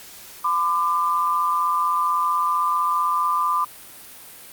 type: tone pair together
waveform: sine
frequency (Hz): 1014 / 1189.7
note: B5 / D6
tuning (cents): +45 / +22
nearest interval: minor third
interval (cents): 277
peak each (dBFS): -22 / -20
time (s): 0.44-3.65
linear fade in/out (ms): 10
effects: white hiss -42 dBFS RMS until 4.52 s + Opus 48 kbps